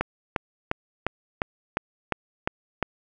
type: click train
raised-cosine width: 0.5 ms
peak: -8 dBFS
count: 9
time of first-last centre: 0.01-2.827 s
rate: 2.84 Hz
effects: none